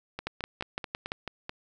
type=two click trains; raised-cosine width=0.3 ms; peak=-15 / -19 dBFS; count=6 / 7; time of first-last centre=0.27-1.119 / 0.19-1.494 s; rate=5.89 / 4.6 Hz; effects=none